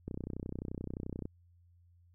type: click train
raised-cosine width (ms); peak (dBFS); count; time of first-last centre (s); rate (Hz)
3; -26; 38; 0.08-1.255; 31.5
effects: added 87 Hz sine -61 dBFS peak until 2.14 s